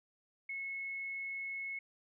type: tone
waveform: sine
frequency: 2187 Hz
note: C#7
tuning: 24 cents flat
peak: -38 dBFS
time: 0.49-1.79 s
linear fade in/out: 5 ms
effects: none